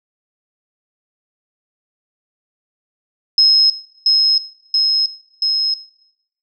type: tone with echo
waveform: sine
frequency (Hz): 5150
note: E8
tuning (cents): -41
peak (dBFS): -7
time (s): 3.38-3.7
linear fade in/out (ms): 2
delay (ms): 680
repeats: 3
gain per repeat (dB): -2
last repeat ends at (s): 5.74
effects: noise-tail reverb RT60 0.9 s tail -20 dB re dry